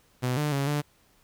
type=tone with pitch steps; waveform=sawtooth; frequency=125.7 / 149.2 / 139 / 147 Hz; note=B2 / D3 / C#3 / D3; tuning=+31 / +28 / +5 / +2 cents; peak=-21 dBFS; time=0.22-0.82 s; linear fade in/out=20 ms; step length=150 ms; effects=pink hiss -63 dBFS RMS until 1.23 s